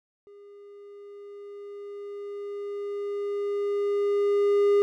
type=tone with level ramp; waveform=triangle; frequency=406.3 Hz; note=G#4; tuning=38 cents flat; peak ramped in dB=-45 to -15 dBFS; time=0.27-4.82 s; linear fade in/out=0 ms; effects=none